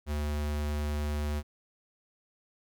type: tone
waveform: square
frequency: 74.2 Hz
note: D2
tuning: 18 cents sharp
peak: -30 dBFS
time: 0.06-1.43 s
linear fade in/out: 50 ms
effects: none